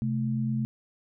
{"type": "tone pair together", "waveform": "sine", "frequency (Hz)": [130, 218.6], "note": ["C3", "A3"], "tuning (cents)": [-11, -11], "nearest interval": "major sixth", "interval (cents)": 900, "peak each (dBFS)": -28, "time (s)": [0.02, 0.65], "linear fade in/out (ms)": 0, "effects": []}